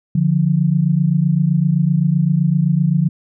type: tone pair together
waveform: sine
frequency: 146.83 / 174.61 Hz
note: D3 / F3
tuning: 0 / 0 cents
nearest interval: minor third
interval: 300 cents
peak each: -15 / -15 dBFS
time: 0.15-3.09 s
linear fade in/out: 5 ms
effects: none